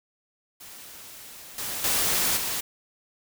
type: noise with level steps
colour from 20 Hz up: white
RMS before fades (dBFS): -44 / -32 / -24 / -29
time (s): 0.6-2.61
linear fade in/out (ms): 10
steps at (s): 1.58 / 1.84 / 2.37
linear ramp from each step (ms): 2
effects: none